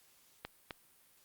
clicks, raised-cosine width 0.3 ms, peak -24 dBFS, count 2, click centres 0.45 / 0.708 s, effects white hiss -66 dBFS RMS until 1.24 s + Opus 48 kbps

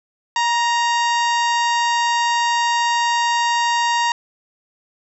harmonic tone with a mistuned harmonic, 933 Hz, A#5, 1 cent sharp, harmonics 1 / 2 / 3 / 4 / 5 / 6 / 7 / 8, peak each -17 / -23 / -27 / -29 / -31 / -33 / -34 / -35 dBFS, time 0.36-4.12 s, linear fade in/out 2 ms, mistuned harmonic 1, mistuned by +27 cents, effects none

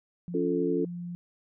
sine tone, 174.61 Hz, F3, in tune, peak -34 dBFS, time 0.28-1.15 s, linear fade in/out 0 ms
sine chord, Db augmented, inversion none, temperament equal, 277.2 / 349.2 / 440 Hz, Db4 / F4 / A4, 0 / 0 / 0 cents, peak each -29 dBFS, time 0.34-0.85 s, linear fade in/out 5 ms
effects none

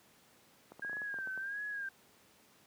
clicks, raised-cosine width 1 ms, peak -35 dBFS, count 11, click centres 0.72 / 0.795 / 0.848 / 0.896 / 0.931 / 0.969 / 1.018 / 1.142 / 1.187 / 1.273 / 1.376 s
sine tone with vibrato, 1607 Hz, G6, 43 cents sharp, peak -37 dBFS, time 0.82-1.89 s, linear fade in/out 5 ms, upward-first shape sine, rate 1.5 Hz, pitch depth 82 cents each way
effects pink hiss -64 dBFS RMS until 2.66 s + high-pass 150 Hz 12 dB/octave

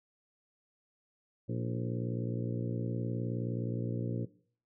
harmonic tone with a mistuned harmonic, 59.3 Hz, A#1, 30 cents sharp, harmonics 2 / 3 / 4 / 5 / 6 / 7 / 8 / 9, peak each -35 / -39 / -41 / -43 / -45 / -46 / -47 / -48 dBFS, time 1.48-4.26 s, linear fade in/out 20 ms, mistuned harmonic 6, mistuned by -57 cents, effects noise-tail reverb RT60 0.5 s tail -18 dB re dry

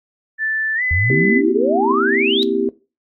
sine tone with pitch glide, 1760 to 2010 Hz, A6 to B6, 0 to +30 cents, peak -17 dBFS, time 0.38-1.42 s, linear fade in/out 50 ms, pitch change +230 cents, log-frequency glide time 0.75-0.82 s
sine exponential sweep, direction up, 77.78 to 3951 Hz, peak -16 dBFS, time 0.91-2.43 s, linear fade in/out 0 ms
sine chord, C dominant seventh, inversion third, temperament just, 235.5 / 261.6 / 327 / 392.4 Hz, Bb3 / C4 / E4 / G4, +18 / 0 / -14 / +2 cents, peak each -23 / -23 / -22 / -18 dBFS, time 1.1-2.69 s, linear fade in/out 2 ms
effects noise-tail reverb RT60 0.3 s tail -18 dB re dry + AAC 64 kbps

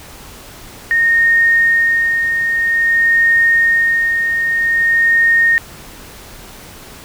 sine tone with tremolo, 1846 Hz, A#6, 17 cents flat, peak -8 dBFS, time 0.91-5.58 s, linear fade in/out 0 ms, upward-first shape sine, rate 0.51 Hz, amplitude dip 45%, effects pink hiss -36 dBFS RMS until 7.04 s

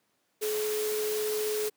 sine tone in noise, 426.4 Hz, G#4, 46 cents sharp, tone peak -28 dBFS, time 0.41-1.7 s, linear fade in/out 20 ms, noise white, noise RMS -36 dBFS, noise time 0.41-1.7 s, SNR +5 dB, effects pink hiss -73 dBFS RMS until 1.76 s + high-pass 200 Hz 12 dB/octave

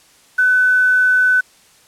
sine tone with quantisation, 1504 Hz, F#6, 28 cents sharp, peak -10 dBFS, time 0.38-1.41 s, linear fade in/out 10 ms, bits 6, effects white hiss -50 dBFS RMS until 1.87 s + low-pass 10000 Hz 12 dB/octave

